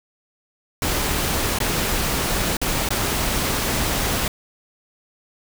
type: noise with dropouts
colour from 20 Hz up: pink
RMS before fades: -22 dBFS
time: 0.82-4.28 s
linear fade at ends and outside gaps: 2 ms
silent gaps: 1.587-1.602 / 2.569-2.615 / 2.889-2.905 s
effects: none